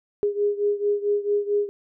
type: beating tone pair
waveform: sine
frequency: 409.3 / 413.8 Hz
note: G#4 / G#4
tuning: -25 / -6 cents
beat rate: 4.5 Hz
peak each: -22 / -25 dBFS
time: 0.23-1.69 s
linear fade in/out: 0 ms
effects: none